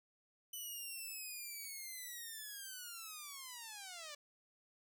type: linear sweep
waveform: 5% pulse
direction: down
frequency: 3000 to 572 Hz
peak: -36 dBFS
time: 0.53-4.15 s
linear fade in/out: 5 ms
effects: none